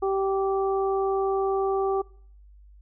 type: harmonic tone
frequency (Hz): 388.5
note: G4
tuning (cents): -16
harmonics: 1 / 2 / 3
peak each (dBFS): -23 / -29 / -33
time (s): 0.02-2.02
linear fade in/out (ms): 10
effects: noise-tail reverb RT60 0.6 s tail -24 dB re dry + added 50 Hz sine -48 dBFS peak until 2.81 s